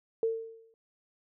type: tone with exponential decay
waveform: sine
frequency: 451.4 Hz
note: A4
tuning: 44 cents sharp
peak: -23 dBFS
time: 0.23-0.74 s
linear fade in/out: 1 ms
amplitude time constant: 110 ms
effects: none